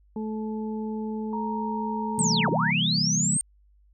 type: harmonic tone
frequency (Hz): 217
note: A3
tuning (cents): -24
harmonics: 1 / 2 / 4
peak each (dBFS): -29 / -35 / -41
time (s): 0.16-2.48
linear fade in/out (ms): 2
type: tone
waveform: sine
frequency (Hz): 932.3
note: A#5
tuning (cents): 0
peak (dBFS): -30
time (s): 1.33-2.71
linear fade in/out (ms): 2
type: chord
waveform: sine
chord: C dominant seventh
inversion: none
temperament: equal with one note detuned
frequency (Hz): 129.98 / 164.81 / 196 / 233.1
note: C3 / E3 / G3 / Bb3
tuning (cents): -11 / 0 / 0 / 0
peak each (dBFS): -33 / -27 / -30 / -32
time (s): 2.18-3.37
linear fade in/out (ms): 5
type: linear two-way sweep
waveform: sine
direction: down then up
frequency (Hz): 8730 to 155.56 to 8730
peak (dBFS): -23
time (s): 2.19-3.41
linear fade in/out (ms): 0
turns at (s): 2.5
effects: added 50 Hz sine -56 dBFS peak until 3.93 s